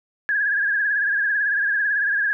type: tone with vibrato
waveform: sine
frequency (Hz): 1653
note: G#6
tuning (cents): -9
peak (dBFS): -18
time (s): 0.29-2.33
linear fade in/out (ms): 0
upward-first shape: triangle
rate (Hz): 18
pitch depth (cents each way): 84
effects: none